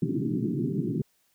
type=band-pass noise; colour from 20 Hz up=pink; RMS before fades=-28 dBFS; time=0.02-1.02 s; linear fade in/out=5 ms; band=120 to 390 Hz; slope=96 dB/octave; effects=white hiss -69 dBFS RMS until 1.34 s